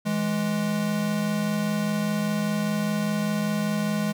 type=tone pair together; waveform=square; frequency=164.59 / 209.6 Hz; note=E3 / G#3; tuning=-2 / +16 cents; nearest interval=major third; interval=418 cents; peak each=-30 / -25 dBFS; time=0.05-4.13 s; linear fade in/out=20 ms; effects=none